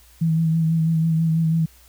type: tone with vibrato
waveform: sine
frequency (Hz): 162.1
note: E3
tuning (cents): -29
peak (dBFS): -16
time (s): 0.21-1.66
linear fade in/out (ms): 10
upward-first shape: sine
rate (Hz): 6.1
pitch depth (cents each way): 29
effects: added 60 Hz sine -51 dBFS peak until 1.88 s + white hiss -53 dBFS RMS until 1.88 s